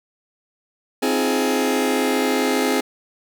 sawtooth chord, F minor seventh, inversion second, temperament just, 261.9 / 314.3 / 349.2 / 419.1 Hz, C4 / Eb4 / F4 / Ab4, +2 / +18 / 0 / +16 cents, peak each -17 / -22 / -23 / -18 dBFS, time 1.02-2.81 s, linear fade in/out 10 ms, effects none

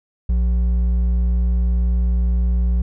sine tone with hard clipping, 59.6 Hz, A#1, 39 cents sharp, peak -16 dBFS, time 0.29-2.82 s, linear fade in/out 5 ms, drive 5 dB, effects none

